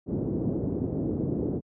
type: low-pass noise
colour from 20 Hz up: white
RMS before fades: -28 dBFS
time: 0.06-1.61 s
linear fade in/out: 50 ms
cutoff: 380 Hz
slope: 24 dB/octave
effects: high-pass 80 Hz 12 dB/octave